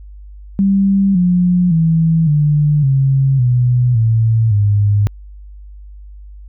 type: tone with pitch steps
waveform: sine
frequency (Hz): 196 / 178.7 / 162.92 / 148.54 / 135.43 / 123.47 / 112.57 / 102.63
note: G3 / F3 / E3 / D3 / C#3 / B2 / A2 / G#2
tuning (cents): 0 / +40 / -20 / +20 / -40 / 0 / +40 / -20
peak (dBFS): -9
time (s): 0.59-5.07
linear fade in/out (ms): 0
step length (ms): 560
effects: added 50 Hz sine -32 dBFS peak until 6.48 s